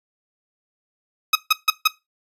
15% pulse tone bursts, 1266 Hz, D#6, 30 cents sharp, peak -6 dBFS, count 4, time 1.33-1.876 s, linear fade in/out 5 ms, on 24 ms, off 150 ms, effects noise-tail reverb RT60 0.2 s tail -18 dB re dry + resampled to 32000 Hz

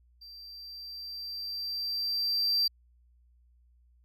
triangle tone with level ramp, 4699 Hz, D8, in tune, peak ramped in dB -45 to -22 dBFS, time 0.21-2.68 s, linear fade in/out 10 ms, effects added 60 Hz sine -60 dBFS peak until 4.04 s

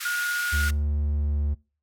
pink band-pass noise, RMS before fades -34 dBFS, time 0-0.71 s, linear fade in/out 10 ms, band 1300 to 16000 Hz, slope 48 dB/octave
sine tone, 1435 Hz, F6, 47 cents sharp, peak -24 dBFS, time 0.05-0.69 s, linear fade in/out 5 ms
triangle tone with pitch glide, 73.42 to 72.95 Hz, D2 to D2, 0 to -11 cents, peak -20 dBFS, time 0.52-1.55 s, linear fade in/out 20 ms, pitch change -11 cents, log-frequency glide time 1.15-1.37 s
effects noise-tail reverb RT60 0.4 s tail -25 dB re dry

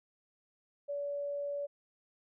sine tone, 572 Hz, D5, 46 cents flat, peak -34 dBFS, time 0.88-1.67 s, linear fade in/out 20 ms, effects none

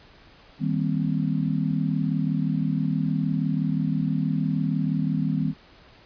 sine chord, C minor seventh, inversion first, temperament just, 156.98 / 196.22 / 235.5 / 261.6 Hz, Eb3 / G3 / Bb3 / C4, +16 / +2 / +18 / 0 cents, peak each -25 / -27 / -31 / -28 dBFS, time 0.59-5.54 s, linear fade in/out 50 ms, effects pink hiss -52 dBFS RMS until 6.05 s + resampled to 11025 Hz

